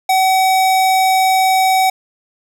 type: tone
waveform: square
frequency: 757 Hz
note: F#5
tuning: 39 cents sharp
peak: -11 dBFS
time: 0.09-1.9 s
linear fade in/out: 5 ms
effects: none